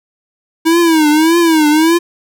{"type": "tone with vibrato", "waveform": "square", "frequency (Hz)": 320, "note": "D#4", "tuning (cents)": 49, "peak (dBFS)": -8, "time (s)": [0.65, 1.99], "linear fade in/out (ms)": 20, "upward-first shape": "triangle", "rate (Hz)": 1.7, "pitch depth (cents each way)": 140, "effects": []}